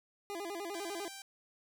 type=tone with vibrato; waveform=25% pulse; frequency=370 Hz; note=F#4; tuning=in tune; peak=-35 dBFS; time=0.3-1.08 s; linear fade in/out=0 ms; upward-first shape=square; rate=10 Hz; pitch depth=160 cents each way
type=tone; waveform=5% pulse; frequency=784 Hz; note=G5; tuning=in tune; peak=-34 dBFS; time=0.74-1.22 s; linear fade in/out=2 ms
effects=none